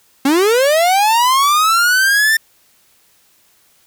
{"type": "linear sweep", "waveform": "45% pulse", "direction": "up", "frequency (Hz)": [261.7, 1806], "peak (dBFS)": -10, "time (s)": [0.25, 2.37], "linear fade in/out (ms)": 5, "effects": ["white hiss -54 dBFS RMS until 3.86 s"]}